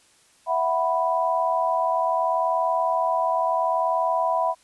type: chord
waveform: sine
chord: E suspended second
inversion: none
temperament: equal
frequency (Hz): 659.3 / 740 / 987.8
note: E5 / F#5 / B5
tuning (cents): 0 / 0 / 0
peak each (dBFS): -24 / -26 / -23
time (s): 0.46-4.55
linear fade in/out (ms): 50
effects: white hiss -58 dBFS RMS until 4.63 s + resampled to 24000 Hz